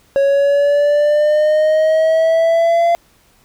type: exponential sweep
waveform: triangle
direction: up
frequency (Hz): 551 to 686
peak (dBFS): -8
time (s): 0.16-2.95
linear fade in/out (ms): 0
effects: pink hiss -53 dBFS RMS until 3.44 s